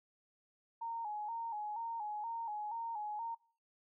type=tone with vibrato; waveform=sine; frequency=880 Hz; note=A5; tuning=in tune; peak=-38 dBFS; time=0.81-3.35 s; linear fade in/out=10 ms; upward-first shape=square; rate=2.1 Hz; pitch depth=79 cents each way; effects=noise-tail reverb RT60 0.5 s tail -24 dB re dry